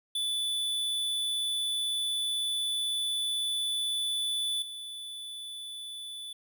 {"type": "tone with level steps", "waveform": "square", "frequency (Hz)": 3478, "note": "A7", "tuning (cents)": -21, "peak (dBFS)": [-29, -39], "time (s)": [0.15, 6.33], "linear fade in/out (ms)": 5, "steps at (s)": 4.62, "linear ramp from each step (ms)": 2, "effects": []}